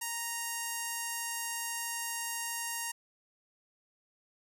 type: tone with notch filter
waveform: 5% pulse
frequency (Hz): 932.3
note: A#5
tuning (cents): 0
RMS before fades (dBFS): -37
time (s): 0.01-2.92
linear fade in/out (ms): 10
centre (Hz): 4000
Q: 1.4
effects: none